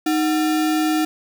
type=tone with sample-and-hold; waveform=sine; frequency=311.1 Hz; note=D#4; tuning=in tune; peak=-16 dBFS; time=0.06-1.05 s; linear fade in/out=5 ms; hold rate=1050 Hz; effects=none